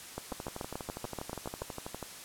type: two click trains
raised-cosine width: 1 ms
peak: -22 / -24 dBFS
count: 11 / 22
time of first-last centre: 0.18-1.619 / 0.32-2.027 s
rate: 6.95 / 12.3 Hz
effects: white hiss -47 dBFS RMS until 2.24 s + low-pass 12000 Hz 12 dB/octave